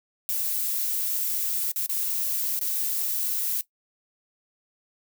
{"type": "noise with dropouts", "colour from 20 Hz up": "violet", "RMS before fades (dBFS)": -27, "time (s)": [0.29, 3.61], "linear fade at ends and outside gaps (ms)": 0, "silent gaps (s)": [[1.716, 1.76], [1.862, 1.894], [2.591, 2.613]], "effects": ["noise-tail reverb RT60 0.1 s tail -17 dB re dry"]}